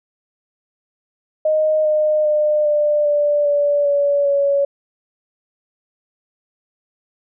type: tone with pitch steps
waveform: sine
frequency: 620 / 611.5 / 603 / 594.7 / 586.6 / 578.5 / 570.5 / 562.7 Hz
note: D#5 / D#5 / D5 / D5 / D5 / D5 / C#5 / C#5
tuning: -6 / -30 / +46 / +22 / -2 / -26 / +50 / +26 cents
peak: -13 dBFS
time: 1.45-4.65 s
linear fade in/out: 5 ms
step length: 400 ms
effects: none